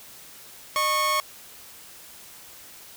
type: tone pair together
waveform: sawtooth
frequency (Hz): 607.8 / 1100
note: D#5 / C#6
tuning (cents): -41 / -14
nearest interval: minor seventh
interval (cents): 1027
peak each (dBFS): -26 / -18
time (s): 0.76-1.2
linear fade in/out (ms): 0
effects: white hiss -46 dBFS RMS until 2.96 s